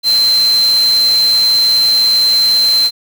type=tone in noise; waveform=sine; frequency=4105 Hz; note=C8; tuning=34 cents flat; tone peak=-8 dBFS; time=0.03-2.91 s; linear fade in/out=50 ms; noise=white; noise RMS=-24 dBFS; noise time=0.03-2.91 s; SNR=+13 dB; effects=none